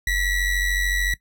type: ring-modulated tone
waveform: square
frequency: 987.8 Hz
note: B5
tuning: in tune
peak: -18 dBFS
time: 0.07-1.14 s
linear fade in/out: 2 ms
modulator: 941 Hz
effects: noise-tail reverb RT60 0.1 s tail -17 dB re dry